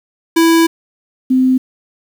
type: tone pair in turn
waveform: square / sine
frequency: 330 / 258.2 Hz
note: E4 / C4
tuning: +2 / -23 cents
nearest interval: major third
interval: 425 cents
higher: first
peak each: -8 dBFS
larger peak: neither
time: 0.36-0.67 / 1.3-1.58 s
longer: first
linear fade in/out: 10 ms
effects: 7-bit